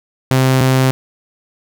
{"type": "tone pair in turn", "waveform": "sawtooth", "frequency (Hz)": [130.81, 130.81], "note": ["C3", "C3"], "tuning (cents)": [0, 0], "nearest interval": "unison", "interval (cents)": 0, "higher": "neither", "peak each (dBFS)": -6, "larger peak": "neither", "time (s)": [[0.31, 0.61], [0.61, 0.91]], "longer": "neither", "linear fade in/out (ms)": 0, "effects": []}